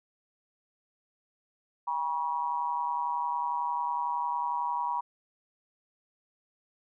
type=tone with amplitude modulation; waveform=sine; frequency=962 Hz; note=B5; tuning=46 cents flat; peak=-24 dBFS; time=1.87-5.01 s; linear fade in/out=10 ms; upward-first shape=sine; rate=151 Hz; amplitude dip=85%; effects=none